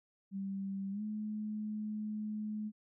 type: tone with pitch glide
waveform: sine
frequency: 195.3 to 213 Hz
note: G3 to G#3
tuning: -6 to +44 cents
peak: -36 dBFS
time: 0.31-2.72 s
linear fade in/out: 50 ms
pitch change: +150 cents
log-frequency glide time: 0.91-1.02 s
effects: none